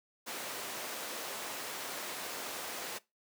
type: high-pass noise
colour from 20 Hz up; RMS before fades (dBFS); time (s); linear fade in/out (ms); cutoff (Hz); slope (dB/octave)
pink; -41; 0.26-2.99; 20; 410; 12
effects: noise-tail reverb RT60 0.2 s tail -19 dB re dry

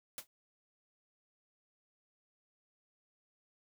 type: noise with exponential decay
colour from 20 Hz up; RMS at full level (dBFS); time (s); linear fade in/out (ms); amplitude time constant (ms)
white; -38; 0.18-0.27; 1; 18
effects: none

